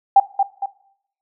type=tone with echo; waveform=sine; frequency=790 Hz; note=G5; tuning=13 cents sharp; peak=-5 dBFS; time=0.16-0.2 s; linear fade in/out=5 ms; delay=230 ms; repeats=2; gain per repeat=-7 dB; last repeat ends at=0.66 s; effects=noise-tail reverb RT60 0.7 s tail -18 dB re dry